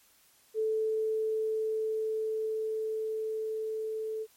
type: tone with level ramp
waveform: sine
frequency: 437.9 Hz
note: A4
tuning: 8 cents flat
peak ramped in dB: -26 to -32 dBFS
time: 0.54-4.27 s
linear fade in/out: 50 ms
effects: white hiss -63 dBFS RMS until 4.36 s + MP3 64 kbps